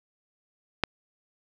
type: click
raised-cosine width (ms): 0.3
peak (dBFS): -6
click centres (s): 0.837
effects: none